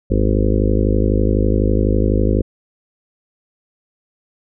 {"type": "harmonic tone", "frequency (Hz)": 52, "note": "G#1", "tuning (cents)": 3, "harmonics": [1, 2, 4, 5, 6, 7, 8, 9, 10], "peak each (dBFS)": [-16, -19, -22, -23, -24, -24, -25, -26, -26], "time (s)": [0.1, 2.42], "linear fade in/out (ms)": 10, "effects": []}